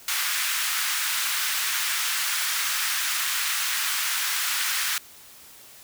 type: high-pass noise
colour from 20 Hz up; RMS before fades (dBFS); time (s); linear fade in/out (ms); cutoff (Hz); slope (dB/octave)
pink; -26; 0.08-4.98; 2; 1300; 24
effects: white hiss -48 dBFS RMS until 5.83 s